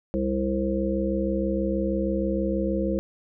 harmonic tone, 66.3 Hz, C2, 23 cents sharp, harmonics 1 / 3 / 5 / 7 / 8, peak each -31 / -27 / -28 / -33 / -29 dBFS, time 0.14-2.99 s, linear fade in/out 0 ms, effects none

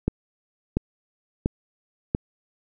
click train, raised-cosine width 3 ms, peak -8 dBFS, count 4, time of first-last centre 0.08-2.149 s, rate 1.45 Hz, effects none

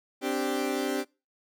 30% pulse chord, C suspended second, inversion none, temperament equal, 261.6 / 293.7 / 392 Hz, C4 / D4 / G4, 0 / 0 / 0 cents, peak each -29 dBFS, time 0.21-1.05 s, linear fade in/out 50 ms, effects noise-tail reverb RT60 0.3 s tail -25 dB re dry

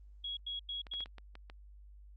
sine tone bursts, 3322 Hz, G#7, in tune, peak -37 dBFS, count 4, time 0.24-1.042 s, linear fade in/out 5 ms, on 130 ms, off 94 ms
clicks, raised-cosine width 0.3 ms, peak -34 dBFS, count 7, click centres 0.868 / 0.937 / 1.006 / 1.059 / 1.183 / 1.354 / 1.499 s
effects added 50 Hz sine -52 dBFS peak until 2.16 s + Opus 32 kbps

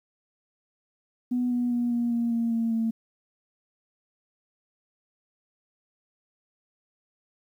sine tone with pitch steps, 246.9 / 243.8 / 240.7 / 237.7 / 234.7 / 231.7 / 228.8 / 225.9 Hz, B3 / B3 / B3 / A#3 / A#3 / A#3 / A#3 / A3, 0 / -22 / -44 / +34 / +12 / -10 / -32 / +46 cents, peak -22 dBFS, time 1.31-2.91 s, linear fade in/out 10 ms, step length 200 ms, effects tanh soft clip ceiling -18 dBFS + 10-bit

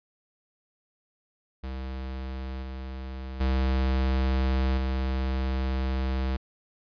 square tone with level steps, 65.41 Hz, C2, in tune, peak -33 / -35 / -23 / -26 dBFS, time 1.63-6.37 s, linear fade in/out 10 ms, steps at 2.62 / 3.4 / 4.77 s, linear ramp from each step 10 ms, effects resampled to 11025 Hz

